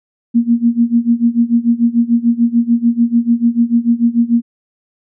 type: tone with tremolo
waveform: sine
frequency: 234.9 Hz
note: A#3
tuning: 13 cents sharp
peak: -6 dBFS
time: 0.34-4.42 s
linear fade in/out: 20 ms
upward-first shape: sine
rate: 6.8 Hz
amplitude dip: 90%
effects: none